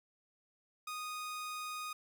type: tone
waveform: sawtooth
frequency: 1240 Hz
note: D#6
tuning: 6 cents flat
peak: -36 dBFS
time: 0.87-1.93 s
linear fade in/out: 5 ms
effects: none